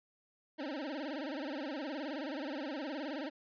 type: tone with vibrato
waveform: 25% pulse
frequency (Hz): 287.6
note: D4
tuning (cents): -36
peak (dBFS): -34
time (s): 0.58-3.3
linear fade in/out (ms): 20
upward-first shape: sine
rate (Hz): 19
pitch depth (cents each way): 180
effects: resampled to 11025 Hz